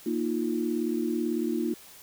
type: chord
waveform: sine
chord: Bb suspended fourth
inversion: none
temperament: equal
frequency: 233.1 / 311.1 / 349.2 Hz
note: Bb3 / Eb4 / F4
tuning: 0 / 0 / 0 cents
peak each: -30 dBFS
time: 0.06-1.74 s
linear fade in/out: 5 ms
effects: white hiss -50 dBFS RMS until 2.02 s